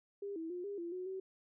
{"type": "tone with pitch steps", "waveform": "sine", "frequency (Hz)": [401.8, 325.6, 356.2, 403.6, 341.6, 366, 379.8], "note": ["G4", "E4", "F4", "G#4", "F4", "F#4", "F#4"], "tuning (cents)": [43, -21, 34, -49, -38, -19, 45], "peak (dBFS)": -39, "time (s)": [0.22, 1.2], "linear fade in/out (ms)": 5, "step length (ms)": 140, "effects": []}